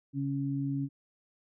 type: tone pair together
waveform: sine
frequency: 138.93 / 277.2 Hz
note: C#3 / C#4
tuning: +4 / 0 cents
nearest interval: octave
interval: 1196 cents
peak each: -32 / -32 dBFS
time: 0.13-0.89 s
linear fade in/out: 50 ms
effects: none